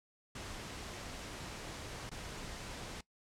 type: noise with dropouts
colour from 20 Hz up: pink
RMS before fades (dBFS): -45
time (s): 0.35-3.01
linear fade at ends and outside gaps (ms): 5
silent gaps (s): 2.095-2.114
effects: noise-tail reverb RT60 0.1 s tail -20 dB re dry + low-pass 8000 Hz 12 dB/octave